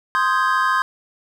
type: chord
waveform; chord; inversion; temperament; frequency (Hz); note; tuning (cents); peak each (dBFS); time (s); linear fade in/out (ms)
triangle; Ab major seventh; first; equal; 1046.5 / 1244.5 / 1568 / 1661.2; C6 / Eb6 / G6 / Ab6; 0 / 0 / 0 / 0; -17 / -20 / -21 / -23; 0.15-0.82; 0
effects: none